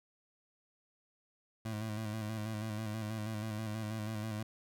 25% pulse tone with vibrato, 108.5 Hz, A2, 24 cents flat, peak -33 dBFS, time 1.65-4.43 s, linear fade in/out 5 ms, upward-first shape square, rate 6.2 Hz, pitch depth 41 cents each way, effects none

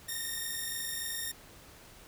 5% pulse tone pair together, 1826 / 1849.4 Hz, A#6 / A#6, -36 / -14 cents, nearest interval unison, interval 22 cents, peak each -27 dBFS, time 0.08-1.32 s, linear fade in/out 10 ms, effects pink hiss -54 dBFS RMS until 2.07 s

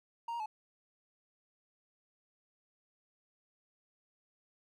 triangle tone with pitch steps, 931 / 940 / 861 Hz, A#5 / A#5 / A5, -2 / +14 / -38 cents, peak -34 dBFS, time 0.28-0.46 s, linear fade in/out 5 ms, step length 60 ms, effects none

